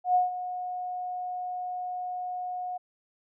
sine tone with ADSR envelope, 726 Hz, F#5, 33 cents flat, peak -18 dBFS, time 0.04-2.78 s, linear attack 110 ms, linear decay 150 ms, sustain -13 dB, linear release 14 ms, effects none

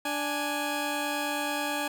15% pulse tone pair together, 293.3 / 830.6 Hz, D4 / G#5, -2 / 0 cents, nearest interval octave + tritone, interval 1802 cents, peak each -25 dBFS, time 0.05-1.88 s, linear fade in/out 5 ms, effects none

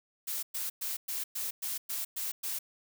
blue noise bursts, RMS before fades -35 dBFS, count 9, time 0.27-2.59 s, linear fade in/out 10 ms, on 160 ms, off 110 ms, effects none

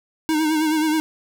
square tone with vibrato, 311.4 Hz, D#4, 2 cents sharp, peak -18 dBFS, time 0.29-1 s, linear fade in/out 0 ms, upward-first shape sine, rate 9.4 Hz, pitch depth 49 cents each way, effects none

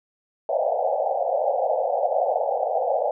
pink band-pass noise, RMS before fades -23 dBFS, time 0.49-3.11 s, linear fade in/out 2 ms, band 500 to 810 Hz, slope 96 dB/octave, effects none

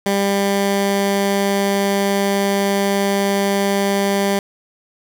15% pulse tone, 198.7 Hz, G3, 24 cents sharp, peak -9 dBFS, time 0.06-4.39 s, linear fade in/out 2 ms, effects none

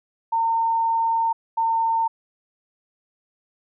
sine tone pair in turn, 911 / 907.6 Hz, A#5 / A#5, -40 / -47 cents, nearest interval unison, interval 7 cents, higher first, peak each -18 dBFS, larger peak neither, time 0.32-1.33 / 1.57-2.08 s, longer first, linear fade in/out 10 ms, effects none

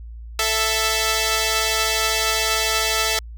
5% pulse tone pair together, 440 / 662.1 Hz, A4 / E5, 0 / +7 cents, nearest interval perfect fifth, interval 707 cents, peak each -10 dBFS, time 0.39-3.19 s, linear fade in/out 2 ms, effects added 57 Hz sine -33 dBFS peak until 3.37 s

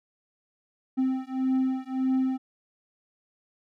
triangle beating tone pair, 260.4 / 262.1 Hz, C4 / C4, -8 / +3 cents, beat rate 1.7 Hz, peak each -25 dBFS, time 0.97-2.38 s, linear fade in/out 20 ms, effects none

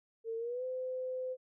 sine tone with pitch glide, 453.3 to 511.8 Hz, A#4 to C5, -48 to -38 cents, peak -35 dBFS, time 0.24-1.37 s, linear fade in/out 50 ms, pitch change +210 cents, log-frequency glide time 0.37-0.64 s, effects none

